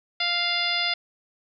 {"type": "harmonic tone", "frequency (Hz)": 698.5, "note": "F5", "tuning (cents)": 0, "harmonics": [1, 2, 3, 4, 5, 6, 7], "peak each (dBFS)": [-33, -33, -28, -31, -28, -33, -29], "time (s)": [0.2, 0.94], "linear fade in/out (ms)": 5, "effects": []}